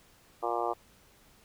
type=harmonic tone; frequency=118.1 Hz; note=A#2; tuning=23 cents sharp; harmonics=3 / 4 / 5 / 6 / 7 / 8 / 9 / 10; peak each=-37 / -36 / -38 / -34 / -36 / -39 / -39 / -38 dBFS; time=0.42-0.74 s; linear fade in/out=20 ms; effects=pink hiss -61 dBFS RMS until 1.44 s